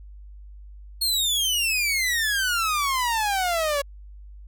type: exponential sweep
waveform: sawtooth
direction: down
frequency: 4343 to 554.4 Hz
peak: -18 dBFS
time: 1.01-3.82 s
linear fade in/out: 10 ms
effects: added 50 Hz sine -40 dBFS peak until 4.47 s